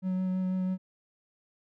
triangle tone with vibrato, 185.7 Hz, F#3, 7 cents sharp, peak -25 dBFS, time 0.02-0.78 s, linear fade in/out 50 ms, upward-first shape sine, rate 6.1 Hz, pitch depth 11 cents each way, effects none

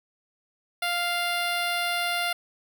10% pulse tone with notch filter, 698.5 Hz, F5, in tune, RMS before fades -27 dBFS, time 0.82-2.33 s, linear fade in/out 5 ms, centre 6900 Hz, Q 1.4, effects none

